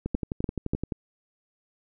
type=two click trains; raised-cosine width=3 ms; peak=-13 / -16 dBFS; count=3 / 11; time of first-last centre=0.15-0.735 / 0.06-0.922 s; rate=3.42 / 11.6 Hz; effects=none